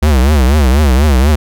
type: tone with vibrato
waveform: square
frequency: 69.5 Hz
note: C#2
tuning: 5 cents sharp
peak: -7 dBFS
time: 0.02-1.36 s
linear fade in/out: 10 ms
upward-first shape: triangle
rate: 4.1 Hz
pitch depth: 230 cents each way
effects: none